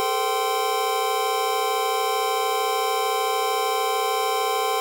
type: tone cluster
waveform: square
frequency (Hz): 417.2 / 450.5 / 515 / 775 / 1044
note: G#4 / A4 / C5 / G5 / C6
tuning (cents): +8 / +41 / -28 / -20 / -4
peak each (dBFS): -31 / -29 / -33 / -26 / -27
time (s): 0-4.8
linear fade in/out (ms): 0
effects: none